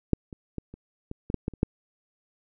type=clicks; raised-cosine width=3 ms; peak=-7 / -27 / -19 / -29 / -22 / -18 / -12 / -14 / -29 / -8 dBFS; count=10; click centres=0.133 / 0.328 / 0.583 / 0.74 / 1.114 / 1.301 / 1.343 / 1.481 / 1.537 / 1.631 s; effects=none